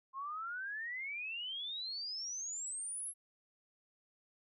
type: exponential sweep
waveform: sine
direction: up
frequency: 1051 to 11250 Hz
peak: -39 dBFS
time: 0.13-3.14 s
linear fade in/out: 50 ms
effects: none